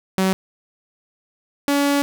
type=tone pair in turn; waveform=sawtooth; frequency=189.4 / 283.8 Hz; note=F#3 / C#4; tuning=+41 / +41 cents; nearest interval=perfect fifth; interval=700 cents; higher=second; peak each=-12 dBFS; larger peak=neither; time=0.18-0.33 / 1.68-2.02 s; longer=second; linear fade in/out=0 ms; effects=none